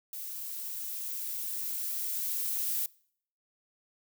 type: noise with level ramp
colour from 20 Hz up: violet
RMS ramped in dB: -40 to -31 dBFS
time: 0.13-2.86 s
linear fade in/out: 2 ms
effects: noise-tail reverb RT60 0.6 s tail -24 dB re dry